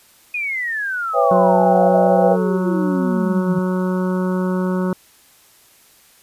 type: exponential sweep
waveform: sine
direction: down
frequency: 2497 to 162.4 Hz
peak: -20 dBFS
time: 0.34-3.59 s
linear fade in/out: 5 ms
type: chord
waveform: sine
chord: C# half-diminished seventh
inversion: third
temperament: just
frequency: 498.9 / 554.4 / 665.2 / 798.3 Hz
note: B4 / C#5 / E5 / G5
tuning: +17 / 0 / +16 / +31 cents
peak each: -18 dBFS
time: 1.13-2.37 s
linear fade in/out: 50 ms
type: harmonic tone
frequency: 184.1 Hz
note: F#3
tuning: 8 cents flat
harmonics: 1 / 2 / 3 / 5 / 6 / 7 / 8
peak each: -18 / -24 / -28 / -32 / -34 / -35 / -36 dBFS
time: 1.31-4.93 s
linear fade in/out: 2 ms
effects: white hiss -51 dBFS RMS until 6.22 s + resampled to 32000 Hz